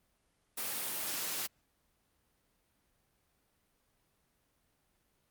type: high-pass noise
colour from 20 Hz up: white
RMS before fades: -37 dBFS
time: 0.57-1.47 s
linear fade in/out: 10 ms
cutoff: 150 Hz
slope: 12 dB/octave
effects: pink hiss -75 dBFS RMS until 5.3 s + Opus 32 kbps